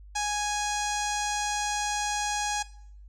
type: tone with low-pass filter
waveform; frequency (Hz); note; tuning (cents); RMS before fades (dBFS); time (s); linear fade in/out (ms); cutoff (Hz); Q
sawtooth; 830; G#5; -1; -29; 0.15-2.63; 10; 6800; 3.5
effects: noise-tail reverb RT60 0.6 s tail -18 dB re dry + added 50 Hz sine -45 dBFS peak until 3.08 s